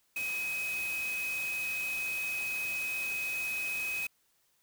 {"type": "tone in noise", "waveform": "sine", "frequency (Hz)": 2533, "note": "D#7", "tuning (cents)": 30, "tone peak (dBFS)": -32, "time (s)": [0.16, 4.07], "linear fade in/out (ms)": 5, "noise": "white", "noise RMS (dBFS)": -43, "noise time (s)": [0.16, 4.07], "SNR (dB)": 8, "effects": ["white hiss -72 dBFS RMS until 4.62 s"]}